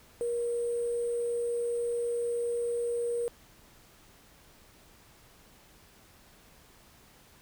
sine tone with sample-and-hold, 474.7 Hz, A#4, 31 cents sharp, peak -28 dBFS, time 0.21-3.28 s, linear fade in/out 0 ms, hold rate 8820 Hz, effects pink hiss -58 dBFS RMS until 7.41 s

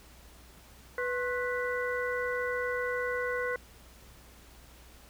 harmonic tone with a mistuned harmonic, 493.9 Hz, B4, in tune, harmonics 1 / 2 / 3 / 4, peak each -32 / -39 / -35 / -37 dBFS, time 0.98-3.56 s, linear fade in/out 2 ms, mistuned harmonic 2, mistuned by +140 cents, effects added 60 Hz sine -55 dBFS peak until 5.09 s + pink hiss -56 dBFS RMS until 5.09 s

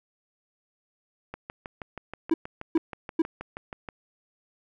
click train, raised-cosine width 0.5 ms, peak -21 dBFS, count 17, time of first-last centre 1.34-3.888 s, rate 6.28 Hz
triangle tone bursts, 325.4 Hz, E4, 22 cents flat, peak -16 dBFS, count 3, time 2.31-3.22 s, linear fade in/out 5 ms, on 30 ms, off 410 ms
effects none

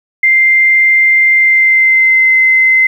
sine tone with pitch glide, 2093 to 2061 Hz, C7 to C7, 0 to -27 cents, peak -5 dBFS, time 0.23-2.87 s, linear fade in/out 5 ms, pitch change -27 cents, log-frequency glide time 1.35-2.36 s, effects 7-bit

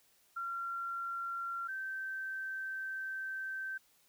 sine tone pair in turn, 1373 / 1551.9 Hz, F6 / G6, -30 / -18 cents, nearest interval major second, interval 212 cents, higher second, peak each -36 / -37 dBFS, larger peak first, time 0.36-1.68 / 1.68-3.78 s, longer second, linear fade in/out 10 ms, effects white hiss -69 dBFS RMS until 4.08 s

